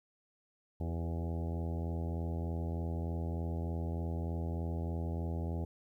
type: harmonic tone with a mistuned harmonic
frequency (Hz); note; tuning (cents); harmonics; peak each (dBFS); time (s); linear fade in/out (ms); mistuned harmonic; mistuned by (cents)
83.3; E2; +19; 1 / 2 / 3 / 4 / 5 / 6 / 7 / 8 / 9 / 10; -35 / -41 / -45 / -47 / -49 / -51 / -52 / -53 / -54 / -55; 0.8-5.65; 5; 5; -24
effects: 12-bit